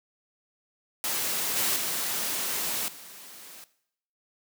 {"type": "noise with level steps", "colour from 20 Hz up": "white", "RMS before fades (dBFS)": [-29, -26, -30, -46], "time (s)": [1.04, 3.64], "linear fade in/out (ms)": 0, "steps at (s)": [1.56, 1.76, 2.88], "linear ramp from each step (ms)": 2, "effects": ["noise-tail reverb RT60 0.7 s tail -17 dB re dry", "high-pass 150 Hz 12 dB/octave"]}